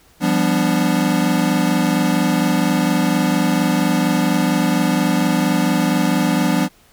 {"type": "chord", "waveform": "square", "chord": "G dominant seventh", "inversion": "third", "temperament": "equal with one note detuned", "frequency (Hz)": [171.71, 196, 246.9, 293.7], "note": ["F3", "G3", "B3", "D4"], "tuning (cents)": [-29, 0, 0, 0], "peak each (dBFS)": -21, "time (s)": [0.2, 6.69], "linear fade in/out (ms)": 50, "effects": ["pink hiss -52 dBFS RMS until 6.92 s"]}